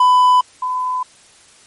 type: tone pair in turn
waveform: triangle / sine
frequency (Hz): 1000 / 1008.7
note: B5 / B5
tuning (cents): +21 / +36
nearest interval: unison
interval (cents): 15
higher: second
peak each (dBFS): -6 / -17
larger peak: first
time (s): 0-0.41 / 0.62-1.03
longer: neither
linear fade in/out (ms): 5
effects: white hiss -47 dBFS RMS until 1.66 s + MP3 48 kbps